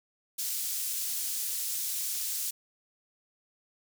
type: high-pass noise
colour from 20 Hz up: pink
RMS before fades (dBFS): -33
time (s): 0.38-2.51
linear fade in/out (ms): 10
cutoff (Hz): 6800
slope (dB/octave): 12
effects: none